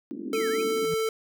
white band-pass noise, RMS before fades -35 dBFS, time 0.11-0.85 s, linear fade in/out 0 ms, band 230 to 330 Hz, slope 48 dB/octave
square tone, 443.3 Hz, A4, 13 cents sharp, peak -25 dBFS, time 0.33-1.09 s, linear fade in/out 2 ms
triangle exponential two-way sweep, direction down then up, 2604 to 1568 to 2604 Hz, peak -35 dBFS, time 0.34-0.62 s, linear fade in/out 10 ms, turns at 0.49 s
sine tone with exponential growth, 164.81 Hz, E3, in tune, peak -29 dBFS, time 0.74-0.94 s, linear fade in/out 0 ms, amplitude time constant 42 ms
effects none

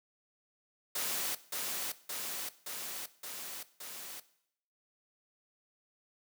white noise with echo, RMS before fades -35 dBFS, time 0.95-1.35 s, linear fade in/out 5 ms, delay 570 ms, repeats 5, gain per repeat -2 dB, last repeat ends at 4.2 s, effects noise-tail reverb RT60 0.7 s tail -17 dB re dry + high-pass 200 Hz 12 dB/octave

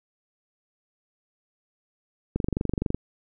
click train, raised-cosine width 3 ms, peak -12 dBFS, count 15, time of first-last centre 2.36-2.946 s, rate 23.9 Hz, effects none

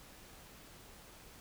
silence, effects pink hiss -56 dBFS RMS until 1.4 s

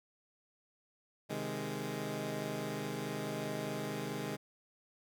15% pulse chord, Ab major, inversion first, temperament equal, 130.81 / 155.56 / 207.7 Hz, C3 / Eb3 / Ab3, 0 / 0 / 0 cents, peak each -36 / -35 / -34 dBFS, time 1.29-4.37 s, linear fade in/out 20 ms, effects none

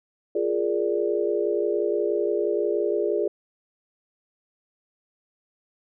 sine chord, Bb dominant seventh, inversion second, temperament equal, 349.2 / 415.3 / 466.2 / 587.3 Hz, F4 / Ab4 / Bb4 / D5, 0 / 0 / 0 / 0 cents, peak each -27 / -24 / -30 / -29 dBFS, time 0.35-3.28 s, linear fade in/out 5 ms, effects none

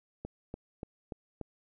click train, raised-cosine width 2 ms, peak -25 dBFS, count 5, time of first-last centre 0.25-1.413 s, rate 3.44 Hz, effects none

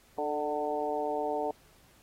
harmonic tone with a mistuned harmonic, 149.4 Hz, D3, 30 cents sharp, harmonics 2 / 3 / 4 / 5 / 6, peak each -39 / -34 / -35 / -34 / -37 dBFS, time 0.18-1.51 s, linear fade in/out 2 ms, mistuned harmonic 3, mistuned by -31 cents, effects pink hiss -62 dBFS RMS until 2.02 s + AAC 48 kbps

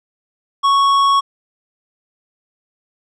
sine tone with tanh clipping, 1108.7 Hz, C#6, in tune, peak -12 dBFS, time 0.63-1.21 s, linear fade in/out 20 ms, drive 11 dB, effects none

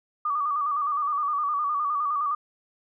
sine tone with vibrato, 1174.7 Hz, D6, in tune, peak -23 dBFS, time 0.25-2.35 s, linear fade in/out 5 ms, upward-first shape square, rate 9.7 Hz, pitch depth 58 cents each way, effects none

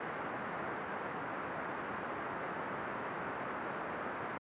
white low-pass noise, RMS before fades -40 dBFS, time 0-4.38 s, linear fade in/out 5 ms, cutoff 1600 Hz, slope 24 dB/octave, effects high-pass 150 Hz 12 dB/octave + resampled to 8000 Hz

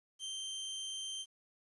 sawtooth tone, 3136 Hz, G7, in tune, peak -36 dBFS, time 0.19-1.26 s, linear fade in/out 50 ms, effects resampled to 24000 Hz + 11-bit

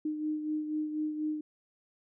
sine beating tone pair, 305.6 / 309.7 Hz, D#4 / D#4, -31 / -8 cents, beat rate 4.1 Hz, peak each -31 / -40 dBFS, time 0.05-1.41 s, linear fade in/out 5 ms, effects none

